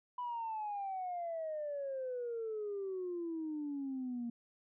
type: exponential sweep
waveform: sine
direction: down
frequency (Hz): 995 to 233.1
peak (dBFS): -36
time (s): 0.18-4.3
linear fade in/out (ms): 5
effects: tanh soft clip ceiling -33 dBFS